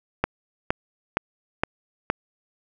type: click train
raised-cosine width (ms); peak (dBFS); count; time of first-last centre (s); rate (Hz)
0.5; -5; 5; 0.24-2.1; 2.15
effects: none